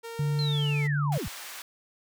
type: tone with pitch glide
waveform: sawtooth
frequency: 460.8 to 440.2 Hz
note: A#4 to A4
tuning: -20 to +1 cents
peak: -33 dBFS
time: 0.03-0.88 s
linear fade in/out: 20 ms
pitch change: -79 cents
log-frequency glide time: 0.33-0.67 s
type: tone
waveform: sine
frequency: 145.2 Hz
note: D3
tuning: 19 cents flat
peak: -24 dBFS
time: 0.19-1.18 s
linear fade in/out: 5 ms
type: linear sweep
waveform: sine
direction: down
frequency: 4234 to 38.89 Hz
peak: -31 dBFS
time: 0.39-1.28 s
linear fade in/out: 0 ms
type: high-pass noise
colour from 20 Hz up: pink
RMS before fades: -41 dBFS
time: 1.12-1.62 s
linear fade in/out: 2 ms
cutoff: 1100 Hz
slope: 12 dB/octave
effects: none